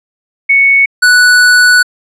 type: tone pair in turn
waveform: sine / square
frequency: 2217 / 1479.7 Hz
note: C#7 / F#6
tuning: 0 / 0 cents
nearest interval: perfect fifth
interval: 700 cents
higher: first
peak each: -4 dBFS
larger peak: neither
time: 0.49-0.86 / 1.02-1.83 s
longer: second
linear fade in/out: 10 ms
effects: low-pass 10000 Hz 12 dB/octave